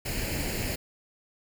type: noise with comb filter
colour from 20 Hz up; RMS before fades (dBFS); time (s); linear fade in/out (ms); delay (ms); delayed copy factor
pink; -31; 0.05-0.76; 10; 0.42; +0.65
effects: none